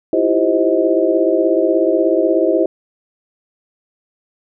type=tone cluster; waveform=sine; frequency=325.6 / 342.1 / 392.1 / 524 / 631 Hz; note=E4 / F4 / G4 / C5 / D#5; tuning=-21 / -36 / 0 / +2 / +24 cents; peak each=-18 dBFS; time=0.13-2.66 s; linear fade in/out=2 ms; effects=none